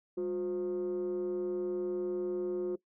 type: tone with frequency modulation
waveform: sine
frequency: 360 Hz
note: F#4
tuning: 47 cents flat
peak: -29 dBFS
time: 0.17-2.76 s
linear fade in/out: 10 ms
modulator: 160 Hz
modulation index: 0.43
effects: noise-tail reverb RT60 0.1 s tail -19 dB re dry + tanh soft clip ceiling -29 dBFS